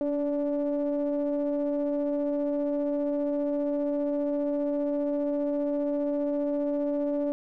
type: ring-modulated tone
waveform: triangle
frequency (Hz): 146.83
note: D3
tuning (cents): 0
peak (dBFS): -20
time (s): 0.01-7.32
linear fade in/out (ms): 0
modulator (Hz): 433
effects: none